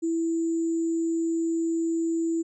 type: tone with sample-and-hold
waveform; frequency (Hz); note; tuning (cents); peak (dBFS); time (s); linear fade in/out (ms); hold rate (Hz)
sine; 330; E4; +2; -23; 0.02-2.43; 20; 7350
effects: resampled to 24000 Hz